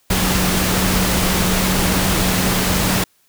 sine tone in noise, 185.3 Hz, F#3, 3 cents sharp, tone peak -20 dBFS, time 0.1-3.04 s, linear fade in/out 5 ms, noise pink, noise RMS -18 dBFS, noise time 0.1-3.04 s, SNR -5 dB, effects white hiss -59 dBFS RMS until 3.28 s

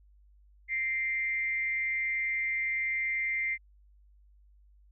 sine tone with frequency modulation, 2093 Hz, C7, in tune, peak -28 dBFS, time 0.68-3.58 s, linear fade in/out 50 ms, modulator 244 Hz, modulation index 0.34, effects added 50 Hz sine -57 dBFS peak until 4.91 s

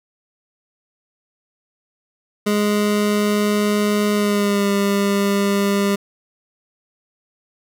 25% pulse tone with pitch glide, 207.8 to 200.3 Hz, G#3 to G3, +1 to +38 cents, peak -12 dBFS, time 2.46-5.96 s, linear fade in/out 10 ms, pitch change -63 cents, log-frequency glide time 4.13-4.69 s, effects none

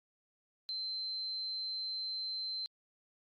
sine tone, 4100 Hz, C8, 36 cents flat, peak -36 dBFS, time 0.69-2.66 s, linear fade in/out 0 ms, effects Opus 48 kbps

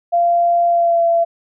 sine tone with pitch glide, 690 to 676.2 Hz, F5 to E5, -21 to +44 cents, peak -11 dBFS, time 0.12-1.25 s, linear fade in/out 20 ms, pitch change -35 cents, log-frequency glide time 0.68-1.02 s, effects none

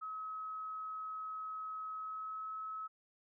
sine tone with pitch glide, 1280 to 1290.4 Hz, D#6 to E6, +49 to -37 cents, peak -40 dBFS, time 0.01-2.88 s, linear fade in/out 20 ms, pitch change +14 cents, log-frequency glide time 1.95-2.53 s, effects none

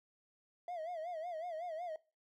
triangle tone with vibrato, 670 Hz, E5, 28 cents sharp, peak -37 dBFS, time 0.68-1.96 s, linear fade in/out 2 ms, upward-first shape sine, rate 5.4 Hz, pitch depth 130 cents each way, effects noise-tail reverb RT60 0.3 s tail -21 dB re dry + tanh soft clip ceiling -33 dBFS

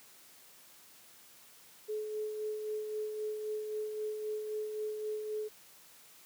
sine tone with tremolo, 427.8 Hz, A4, 49 cents flat, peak -33 dBFS, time 1.88-5.49 s, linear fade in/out 20 ms, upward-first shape sine, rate 3.8 Hz, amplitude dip 40%, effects white hiss -58 dBFS RMS until 6.25 s + high-pass 100 Hz 12 dB/octave

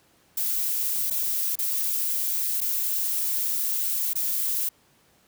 violet noise with dropouts, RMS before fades -26 dBFS, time 0.37-4.69 s, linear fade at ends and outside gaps 5 ms, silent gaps 1.102-1.107 / 1.556-1.587 / 2.606-2.613 / 4.134-4.154 s, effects pink hiss -61 dBFS RMS until 5.27 s + high-pass 80 Hz 12 dB/octave

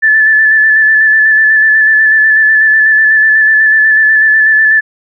sine tone with vibrato, 1745 Hz, A6, 15 cents flat, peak -4 dBFS, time 0.02-4.81 s, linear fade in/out 20 ms, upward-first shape square, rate 8.1 Hz, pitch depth 20 cents each way, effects none

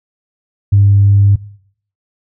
sine tone, 100.3 Hz, G2, 40 cents sharp, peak -4 dBFS, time 0.72-1.36 s, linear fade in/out 10 ms, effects noise-tail reverb RT60 0.6 s tail -20 dB re dry + tanh soft clip ceiling 0 dBFS

